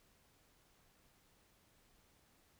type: silence
effects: pink hiss -71 dBFS RMS until 2.59 s